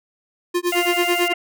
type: tone with tremolo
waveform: square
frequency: 352 Hz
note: F4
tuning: 14 cents sharp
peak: -17 dBFS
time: 0.54-1.33 s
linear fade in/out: 10 ms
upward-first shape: sine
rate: 9.1 Hz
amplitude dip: 100%
type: high-pass noise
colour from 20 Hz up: pink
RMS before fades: -33 dBFS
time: 0.67-1.28 s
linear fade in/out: 0 ms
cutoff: 5400 Hz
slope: 12 dB/octave
type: harmonic tone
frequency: 698.5 Hz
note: F5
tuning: in tune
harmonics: 1 / 2 / 3 / 4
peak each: -24 / -32 / -24 / -24 dBFS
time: 0.72-1.34 s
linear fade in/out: 5 ms
effects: none